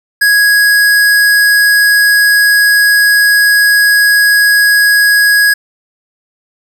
square tone, 1661.2 Hz, G#6, in tune, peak -6 dBFS, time 0.21-5.54 s, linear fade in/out 10 ms, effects none

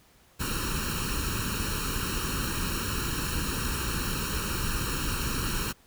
pink noise with comb filter, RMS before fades -30 dBFS, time 0.39-5.73 s, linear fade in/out 20 ms, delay 0.72 ms, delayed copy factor +1, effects pink hiss -60 dBFS RMS until 5.86 s

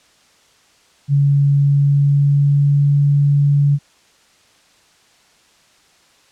sine tone with pitch glide, 141.4 to 142.96 Hz, C#3 to D3, +35 to -46 cents, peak -10 dBFS, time 1.08-3.79 s, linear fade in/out 50 ms, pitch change +19 cents, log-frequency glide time 1.54-2.93 s, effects white hiss -53 dBFS RMS until 6.31 s + low-pass 7000 Hz 12 dB/octave

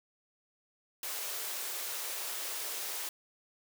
white high-pass noise, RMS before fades -38 dBFS, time 1.03-3.09 s, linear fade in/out 2 ms, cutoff 340 Hz, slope 48 dB/octave, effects none

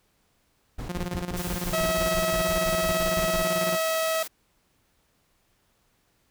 brown noise bursts, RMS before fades -33 dBFS, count 16, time 0.78-3.44 s, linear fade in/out 10 ms, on 110 ms, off 60 ms
sawtooth tone with tremolo, 177.2 Hz, F3, 25 cents sharp, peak -24 dBFS, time 0.89-3.77 s, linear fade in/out 5 ms, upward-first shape square, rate 18 Hz, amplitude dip 70%
white high-pass noise, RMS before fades -37 dBFS, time 1.36-4.28 s, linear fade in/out 10 ms, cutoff 170 Hz, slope 24 dB/octave
sawtooth tone, 645 Hz, E5, 38 cents flat, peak -20 dBFS, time 1.73-4.23 s, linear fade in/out 5 ms
effects pink hiss -68 dBFS RMS until 6.3 s

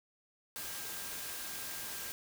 sine tone in noise, 1600 Hz, G6, 35 cents sharp, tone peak -53 dBFS, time 0.56-2.12 s, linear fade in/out 0 ms, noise white, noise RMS -42 dBFS, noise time 0.56-2.12 s, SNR -14 dB, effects none

